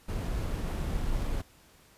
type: noise with sample-and-hold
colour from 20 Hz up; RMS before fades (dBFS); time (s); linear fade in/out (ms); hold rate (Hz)
brown; -31; 0.08-1.42; 10; 11025
effects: pink hiss -59 dBFS RMS until 1.97 s + resampled to 32000 Hz